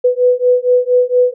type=beating tone pair; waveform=sine; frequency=494.4 / 498.7 Hz; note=B4 / B4; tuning=+2 / +17 cents; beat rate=4.3 Hz; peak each=-12 dBFS; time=0.04-1.34 s; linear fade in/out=10 ms; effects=none